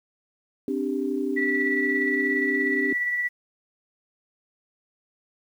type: chord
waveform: sine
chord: C suspended second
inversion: none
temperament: equal with one note detuned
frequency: 261.6 / 293.7 / 393.1 Hz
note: C4 / D4 / G4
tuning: 0 / 0 / +5 cents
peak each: -28 dBFS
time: 0.68-2.93 s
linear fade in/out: 2 ms
type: tone with tremolo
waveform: sine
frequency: 1955 Hz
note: B6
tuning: 18 cents flat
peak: -21 dBFS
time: 1.36-3.29 s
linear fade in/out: 20 ms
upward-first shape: triangle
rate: 17 Hz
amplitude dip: 40%
effects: tanh soft clip ceiling -10 dBFS + 9-bit